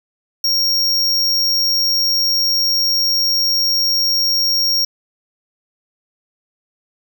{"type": "tone", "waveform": "square", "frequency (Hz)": 5570, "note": "F8", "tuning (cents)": -5, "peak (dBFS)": -14, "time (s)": [0.44, 4.85], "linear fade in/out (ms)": 5, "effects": []}